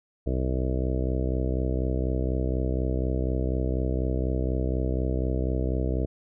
harmonic tone, 64.1 Hz, C2, 35 cents flat, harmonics 1 / 2 / 3 / 4 / 5 / 6 / 7 / 8 / 9 / 10, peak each -26 / -31 / -37 / -35 / -34 / -38 / -35 / -41 / -40 / -40 dBFS, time 0.26-6.06 s, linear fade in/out 10 ms, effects none

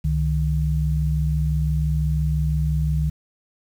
sine tone pair together, 67.53 / 153.4 Hz, C#2 / D#3, -45 / -24 cents, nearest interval octave + major second, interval 1421 cents, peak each -21 dBFS, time 0.04-3.1 s, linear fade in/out 10 ms, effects 8-bit

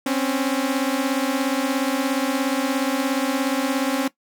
sawtooth beating tone pair, 261.3 / 278.3 Hz, C4 / C#4, -2 / +7 cents, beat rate 17 Hz, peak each -19 dBFS, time 0.06-4.08 s, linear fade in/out 5 ms, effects noise-tail reverb RT60 0.1 s tail -17 dB re dry

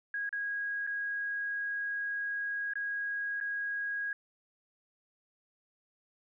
sine tone with dropouts, 1645 Hz, G#6, 17 cents flat, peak -32 dBFS, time 0.14-4.13 s, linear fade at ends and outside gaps 2 ms, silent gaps 0.292-0.327 / 0.867-0.873 / 2.736-2.755 / 3.402-3.41 s, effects none

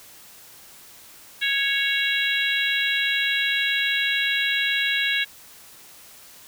harmonic tone, 553 Hz, C#5, 4 cents flat, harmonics 3 / 4 / 5 / 6 / 7, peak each -25 / -26 / -27 / -28 / -28 dBFS, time 1.41-5.25 s, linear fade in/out 20 ms, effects white hiss -47 dBFS RMS until 6.47 s

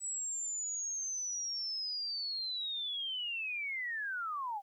sine linear sweep, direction down, 7902 to 767 Hz, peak -35 dBFS, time 0-4.62 s, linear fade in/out 50 ms, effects 12-bit

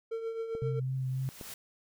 triangle tone with tremolo, 453.2 Hz, A#4, 49 cents flat, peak -29 dBFS, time 0.11-0.8 s, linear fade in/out 10 ms, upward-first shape triangle, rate 7.6 Hz, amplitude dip 60%
clicks, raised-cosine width 2 ms, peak -29 dBFS, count 2, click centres 0.551 / 1.412 s
sine tone with vibrato, 130.81 Hz, C3, in tune, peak -30 dBFS, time 0.62-1.29 s, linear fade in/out 0 ms, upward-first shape triangle, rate 3.8 Hz, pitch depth 22 cents each way
white noise with exponential growth, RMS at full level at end -42 dBFS, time 0.71-1.54 s, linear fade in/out 2 ms, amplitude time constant 180 ms
effects none

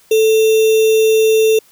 sine tone with sample-and-hold, 440 Hz, A4, in tune, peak -8 dBFS, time 0.11-1.59 s, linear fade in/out 5 ms, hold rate 3150 Hz, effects white hiss -50 dBFS RMS until 1.71 s

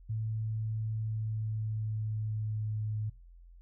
sine tone with pitch glide, 110 to 107.24 Hz, A2 to A2, 0 to -44 cents, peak -31 dBFS, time 0.09-3.1 s, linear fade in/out 10 ms, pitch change -44 cents, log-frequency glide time 0.8-2.94 s, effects noise-tail reverb RT60 0.3 s tail -24 dB re dry + added 43 Hz sine -51 dBFS peak until 3.61 s

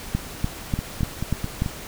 two click trains, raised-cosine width 5 ms, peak -9 / -13 dBFS, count 6 / 5, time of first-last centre 0.15-1.621 / 0.79-1.661 s, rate 3.4 / 4.59 Hz, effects pink hiss -37 dBFS RMS until 1.87 s

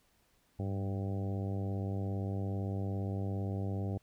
harmonic tone with a mistuned harmonic, 97.6 Hz, G2, 7 cents flat, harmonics 1 / 2 / 3 / 4 / 5 / 6 / 7 / 8, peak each -34 / -40 / -44 / -46 / -48 / -50 / -51 / -52 dBFS, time 0.59-3.98 s, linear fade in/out 5 ms, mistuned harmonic 1, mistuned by +41 cents, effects pink hiss -71 dBFS RMS until 4.02 s

